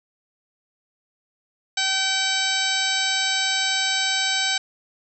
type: harmonic tone with a mistuned harmonic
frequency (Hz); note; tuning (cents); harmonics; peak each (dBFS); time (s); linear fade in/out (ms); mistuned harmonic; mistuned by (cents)
769; G5; -33; 1 / 2 / 3 / 4 / 5 / 6 / 7 / 8 / 10; -31 / -27 / -29 / -28 / -26 / -29 / -32 / -31 / -32; 1.77-4.58; 5; 6; -16
effects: none